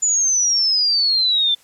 sine exponential sweep, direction down, 7050 to 3520 Hz, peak -14 dBFS, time 0.02-1.55 s, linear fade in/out 10 ms, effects white hiss -52 dBFS RMS until 1.63 s + low-pass 11000 Hz 12 dB/octave

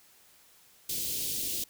white band-stop noise, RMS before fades -33 dBFS, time 0.89-1.64 s, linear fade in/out 5 ms, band 460 to 3000 Hz, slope 24 dB/octave, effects white hiss -60 dBFS RMS until 1.69 s

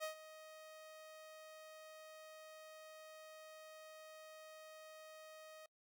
sawtooth tone with ADSR envelope, 627 Hz, D#5, 13 cents sharp, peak -36 dBFS, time 0-5.66 s, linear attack 35 ms, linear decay 110 ms, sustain -15 dB, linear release 3 ms, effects noise-tail reverb RT60 0.1 s tail -24 dB re dry

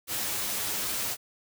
white noise with comb filter, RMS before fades -31 dBFS, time 0.07-1.17 s, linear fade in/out 50 ms, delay 9.5 ms, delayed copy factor +0.5, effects none

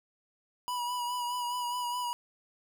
square tone with vibrato, 976 Hz, B5, 21 cents flat, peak -32 dBFS, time 0.68-2.13 s, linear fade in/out 0 ms, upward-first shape sine, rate 4.8 Hz, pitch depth 29 cents each way, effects none

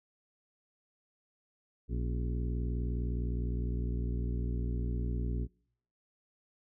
harmonic tone with a mistuned harmonic, 59.7 Hz, A#1, 42 cents sharp, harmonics 1 / 2 / 3 / 4 / 5 / 6 / 7, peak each -32 / -38 / -42 / -44 / -46 / -48 / -49 dBFS, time 1.88-5.48 s, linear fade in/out 50 ms, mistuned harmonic 5, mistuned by -88 cents, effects noise-tail reverb RT60 0.7 s tail -26 dB re dry

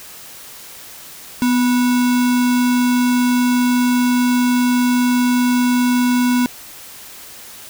sine tone with sample-and-hold, 247.5 Hz, B3, 4 cents sharp, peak -12 dBFS, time 1.42-6.46 s, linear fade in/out 0 ms, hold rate 1225 Hz, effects white hiss -37 dBFS RMS until 7.69 s

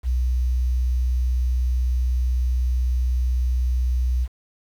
sine tone, 62 Hz, B1, 7 cents sharp, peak -18 dBFS, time 0.03-4.28 s, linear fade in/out 50 ms, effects 8-bit

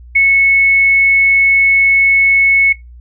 sine tone, 2201 Hz, C#7, 13 cents flat, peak -6 dBFS, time 0.15-2.73 s, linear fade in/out 10 ms, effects noise-tail reverb RT60 0.2 s tail -22 dB re dry + added 60 Hz sine -33 dBFS peak until 3 s

